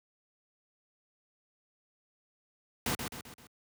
pink noise with echo, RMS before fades -31 dBFS, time 2.86-2.95 s, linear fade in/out 2 ms, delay 130 ms, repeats 4, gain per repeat -6 dB, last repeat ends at 3.47 s, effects high-pass 80 Hz 12 dB/octave

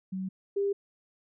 sine tone pair in turn, 188.7 / 399.6 Hz, F#3 / G4, +34 / +33 cents, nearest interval octave + minor second, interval 1299 cents, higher second, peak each -31 / -25 dBFS, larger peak second, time 0.12-0.29 / 0.56-0.73 s, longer neither, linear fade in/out 10 ms, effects none

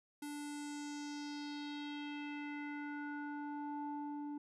square tone with low-pass filter sweep, 292.2 Hz, D4, 9 cents flat, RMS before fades -44 dBFS, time 0.22-4.38 s, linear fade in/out 5 ms, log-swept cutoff 11000 to 620 Hz, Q 3, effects none

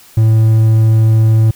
triangle tone, 110.8 Hz, A2, 13 cents sharp, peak -4 dBFS, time 0.17-1.51 s, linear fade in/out 5 ms, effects white hiss -42 dBFS RMS until 1.55 s

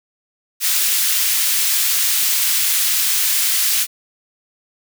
white high-pass noise, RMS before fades -17 dBFS, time 0.6-3.87 s, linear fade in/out 50 ms, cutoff 2000 Hz, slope 12 dB/octave, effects none

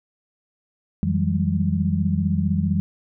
sine tone cluster, 88.2 / 161.4 / 185.7 / 201.1 Hz, F2 / E3 / F#3 / G3, +18 / -36 / +7 / +44 cents, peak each -24 dBFS, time 1.03-2.8 s, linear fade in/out 0 ms, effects none

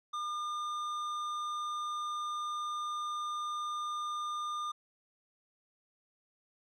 sine tone with tanh clipping, 1207 Hz, D6, 47 cents sharp, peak -36 dBFS, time 0.13-4.72 s, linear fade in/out 10 ms, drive 11 dB, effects none

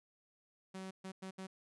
sawtooth tone bursts at uneven times, 189.4 Hz, F#3, 41 cents sharp, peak -40 dBFS, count 4, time 0.74-0.91 / 1.04-1.12 / 1.22-1.31 / 1.38-1.47 s, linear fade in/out 10 ms, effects resampled to 24000 Hz

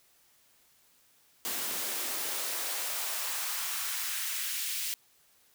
white noise with high-pass filter sweep, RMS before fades -34 dBFS, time 1.45-4.94 s, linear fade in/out 0 ms, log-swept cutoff 200 to 2700 Hz, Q 1.1, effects white hiss -65 dBFS RMS until 5.54 s

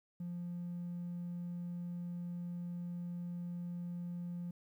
triangle tone, 174.61 Hz, F3, in tune, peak -36 dBFS, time 0.2-4.51 s, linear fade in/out 5 ms, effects tanh soft clip ceiling -35 dBFS + 12-bit

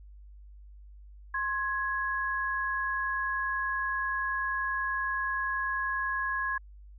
sine tone pair together, 1062 / 1668.4 Hz, C6 / G#6, +25 / +7 cents, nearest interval minor sixth, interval 782 cents, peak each -32 / -30 dBFS, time 1.34-6.58 s, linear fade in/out 5 ms, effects added 50 Hz sine -47 dBFS peak until 6.98 s

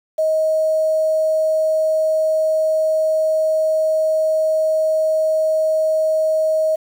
sine tone, 630 Hz, D#5, 21 cents sharp, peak -14 dBFS, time 0.18-6.76 s, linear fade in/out 10 ms, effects 7-bit

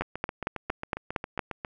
two click trains, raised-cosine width 0.5 ms, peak -12 / -18 dBFS, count 7 / 13, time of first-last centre 0.01-1.392 / 0.02-1.648 s, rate 4.34 / 7.37 Hz, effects none

